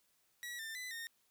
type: tone with pitch steps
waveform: sawtooth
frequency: 1928 / 1792 / 2003 / 1838 Hz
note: B6 / A6 / B6 / A#6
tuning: -42 / +31 / +24 / -25 cents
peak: -39 dBFS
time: 0.43-1.07 s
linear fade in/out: 0 ms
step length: 160 ms
effects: white hiss -75 dBFS RMS until 1.3 s